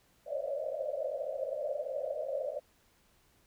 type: band-pass noise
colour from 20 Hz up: pink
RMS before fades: -36 dBFS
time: 0.26-2.6 s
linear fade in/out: 20 ms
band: 530 to 630 Hz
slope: 96 dB/octave
effects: pink hiss -68 dBFS RMS until 3.46 s

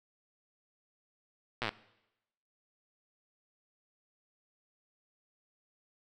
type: slowing click train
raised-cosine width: 0.3 ms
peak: -17 dBFS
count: 9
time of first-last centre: 1.62-1.691 s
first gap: 8 ms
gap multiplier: 1.03
effects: noise-tail reverb RT60 0.9 s tail -19 dB re dry

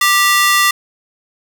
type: ring-modulated tone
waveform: sawtooth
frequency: 1568 Hz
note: G6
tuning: in tune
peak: -3 dBFS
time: 0.01-0.71 s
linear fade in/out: 5 ms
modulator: 385 Hz
effects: none

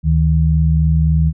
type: tone pair together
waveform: sine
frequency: 74 / 157.66 Hz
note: D2 / D#3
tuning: +14 / +23 cents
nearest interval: octave + minor second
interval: 1309 cents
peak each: -13 dBFS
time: 0.03-1.33 s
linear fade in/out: 50 ms
effects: none

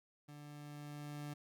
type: tone with level ramp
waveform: 30% pulse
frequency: 146.9 Hz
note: D3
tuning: 1 cent sharp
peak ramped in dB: -49 to -40 dBFS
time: 0.28-1.34 s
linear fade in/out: 10 ms
effects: none

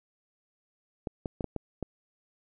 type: clicks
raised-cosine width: 2 ms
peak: -19 dBFS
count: 6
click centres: 1.072 / 1.258 / 1.408 / 1.443 / 1.563 / 1.827 s
effects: none

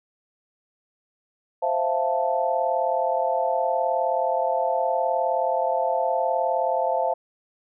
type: chord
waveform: sine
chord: F major seventh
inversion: second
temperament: equal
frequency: 523.3 / 659.3 / 698.5 / 880 Hz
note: C5 / E5 / F5 / A5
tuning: 0 / 0 / 0 / 0 cents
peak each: -26 dBFS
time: 1.62-7.14 s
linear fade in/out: 10 ms
effects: none

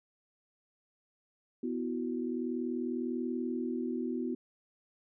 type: chord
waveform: sine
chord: B suspended fourth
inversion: none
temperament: equal with one note detuned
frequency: 248.4 / 329.6 / 370 Hz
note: B3 / E4 / F#4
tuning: +10 / 0 / 0 cents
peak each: -34 / -38 / -38 dBFS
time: 1.63-4.35 s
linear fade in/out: 5 ms
effects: none

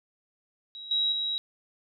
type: tone with level steps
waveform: sine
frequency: 3850 Hz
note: B7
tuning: 45 cents flat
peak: -39 / -23 / -27 dBFS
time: 0.75-1.38 s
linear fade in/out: 0 ms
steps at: 0.91 / 1.12 s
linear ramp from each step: 2 ms
effects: none

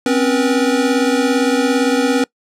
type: tone cluster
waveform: square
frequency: 256.6 / 274.2 / 482.6 Hz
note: C4 / C#4 / B4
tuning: -34 / -19 / -40 cents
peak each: -18 dBFS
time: 0.06-2.24 s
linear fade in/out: 2 ms
effects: noise-tail reverb RT60 0.1 s tail -24 dB re dry + low-pass 9000 Hz 12 dB/octave

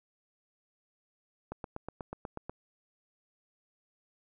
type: click train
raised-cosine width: 1 ms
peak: -24 dBFS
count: 9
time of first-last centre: 1.52-2.496 s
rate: 8.2 Hz
effects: none

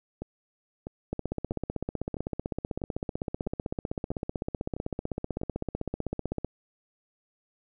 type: two click trains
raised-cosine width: 2 ms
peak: -22 / -17 dBFS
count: 9 / 85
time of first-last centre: 0.22-5.415 / 1.13-6.446 s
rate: 1.54 / 15.8 Hz
effects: none

